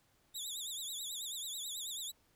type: tone with vibrato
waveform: 20% pulse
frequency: 3629 Hz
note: A#7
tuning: 47 cents flat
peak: -34 dBFS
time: 0.34-2.12 s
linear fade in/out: 20 ms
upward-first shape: triangle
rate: 9.2 Hz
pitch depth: 170 cents each way
effects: pink hiss -72 dBFS RMS until 2.35 s